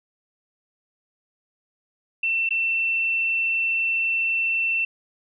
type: tone with dropouts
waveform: sine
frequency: 2688 Hz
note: E7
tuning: 33 cents sharp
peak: -20 dBFS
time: 2.23-4.85 s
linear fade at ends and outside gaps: 5 ms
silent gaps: 2.491-2.506 s
effects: none